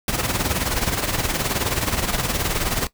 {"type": "noise with tremolo", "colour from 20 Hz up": "pink", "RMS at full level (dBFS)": -20, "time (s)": [0.08, 2.87], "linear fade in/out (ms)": 2, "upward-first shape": "sine", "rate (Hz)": 19, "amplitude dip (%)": 65, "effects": ["noise-tail reverb RT60 0.1 s tail -17 dB re dry"]}